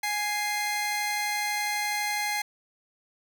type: tone pair together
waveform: sawtooth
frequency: 830 / 2091 Hz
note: G#5 / C7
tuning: -1 / -2 cents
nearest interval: octave + major third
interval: 1599 cents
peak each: -26 dBFS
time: 0.03-2.42 s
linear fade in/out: 5 ms
effects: none